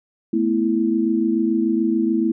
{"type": "chord", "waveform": "sine", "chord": "A suspended second", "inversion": "none", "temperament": "equal", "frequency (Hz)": [220, 246.9, 329.6], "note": ["A3", "B3", "E4"], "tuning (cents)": [0, 0, 0], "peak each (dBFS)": [-21, -23, -19], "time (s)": [0.33, 2.32], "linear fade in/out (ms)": 5, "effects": []}